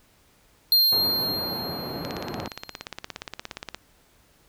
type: tone with exponential decay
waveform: square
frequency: 4201 Hz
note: C8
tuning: 6 cents sharp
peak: -15 dBFS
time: 0.72-2.84 s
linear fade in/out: 1 ms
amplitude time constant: 460 ms
type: band-pass noise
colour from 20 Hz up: pink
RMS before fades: -34 dBFS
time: 0.92-2.48 s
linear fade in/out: 2 ms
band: 140 to 1000 Hz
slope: 12 dB/octave
type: click train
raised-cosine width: 0.2 ms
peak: -15 dBFS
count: 30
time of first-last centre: 2.05-3.746 s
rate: 17.1 Hz
effects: pink hiss -60 dBFS RMS until 4.48 s